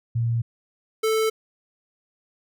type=tone pair in turn; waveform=sine / square; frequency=116.54 / 440 Hz; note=A#2 / A4; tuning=0 / 0 cents; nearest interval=octave + major seventh; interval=2300 cents; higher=second; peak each=-20 dBFS; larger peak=neither; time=0.15-0.42 / 1.03-1.3 s; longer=neither; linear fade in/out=10 ms; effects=none